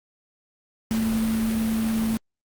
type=tone in noise; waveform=sine; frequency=222.6 Hz; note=A3; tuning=20 cents sharp; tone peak=-21 dBFS; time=0.91-2.17 s; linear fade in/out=0 ms; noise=pink; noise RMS=-33 dBFS; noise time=0.91-2.17 s; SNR=+9 dB; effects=Opus 48 kbps